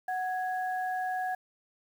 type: tone pair together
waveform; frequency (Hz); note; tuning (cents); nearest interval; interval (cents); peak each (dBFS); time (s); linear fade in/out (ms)
sine; 740 / 1661.2; F#5 / G#6; 0 / 0; octave + major second; 1400; -30 / -37; 0.08-1.35; 5
effects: 9-bit